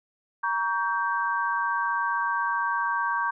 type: chord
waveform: sine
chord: G diminished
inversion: first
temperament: just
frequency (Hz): 940.8 / 1128.9 / 1568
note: Bb5 / Db6 / G6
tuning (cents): +16 / +31 / 0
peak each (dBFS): -28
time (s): 0.43-3.31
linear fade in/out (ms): 10
effects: none